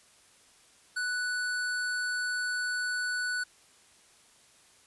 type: tone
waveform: square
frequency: 1483 Hz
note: F#6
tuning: 4 cents sharp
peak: -30 dBFS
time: 0.96-3.44 s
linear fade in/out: 10 ms
effects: white hiss -60 dBFS RMS until 4.86 s + resampled to 24000 Hz